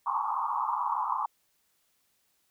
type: band-pass noise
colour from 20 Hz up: pink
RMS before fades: -30 dBFS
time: 0.06-1.26 s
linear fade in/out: 5 ms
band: 840 to 1200 Hz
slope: 96 dB/octave
effects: white hiss -72 dBFS RMS until 2.5 s